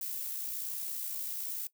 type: noise with amplitude modulation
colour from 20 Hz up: violet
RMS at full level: -36 dBFS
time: 0.01-1.67 s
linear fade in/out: 2 ms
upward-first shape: sine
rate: 61.1 Hz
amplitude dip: 35%
effects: noise-tail reverb RT60 0.1 s tail -18 dB re dry